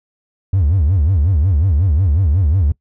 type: tone with vibrato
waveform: triangle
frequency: 83.8 Hz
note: E2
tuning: 29 cents sharp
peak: -8 dBFS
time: 0.53-2.72 s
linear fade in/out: 5 ms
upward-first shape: sine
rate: 5.5 Hz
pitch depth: 300 cents each way
effects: noise-tail reverb RT60 0.1 s tail -23 dB re dry + tanh soft clip ceiling -5 dBFS